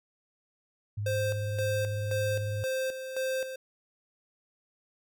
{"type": "tone with vibrato", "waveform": "sine", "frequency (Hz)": 103.83, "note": "G#2", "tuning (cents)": 0, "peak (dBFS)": -30, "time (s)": [0.97, 2.64], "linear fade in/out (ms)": 10, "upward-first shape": "sine", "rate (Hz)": 18, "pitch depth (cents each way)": 35}
{"type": "tone with tremolo", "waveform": "square", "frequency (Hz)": 523.3, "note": "C5", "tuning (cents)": 0, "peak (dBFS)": -29, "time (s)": [1.06, 3.56], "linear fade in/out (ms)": 5, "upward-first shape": "square", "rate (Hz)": 1.9, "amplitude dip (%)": 60}
{"effects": []}